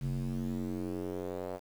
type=tone with band-pass filter sweep; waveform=square; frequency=45.54 Hz; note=F#1; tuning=27 cents flat; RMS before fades=-36 dBFS; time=0-1.6 s; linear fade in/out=50 ms; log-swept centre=150 to 610 Hz; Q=2.5; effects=9-bit